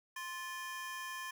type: ring-modulated tone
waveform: 35% pulse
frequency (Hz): 1396.9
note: F6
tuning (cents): 0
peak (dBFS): -36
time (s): 0.16-1.31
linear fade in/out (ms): 5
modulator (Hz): 349
effects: none